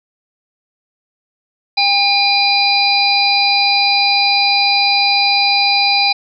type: harmonic tone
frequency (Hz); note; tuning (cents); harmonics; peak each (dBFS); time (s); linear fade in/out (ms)
806; G5; +48; 1 / 3 / 5 / 6; -16 / -16 / -16 / -16; 1.77-6.13; 10
effects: none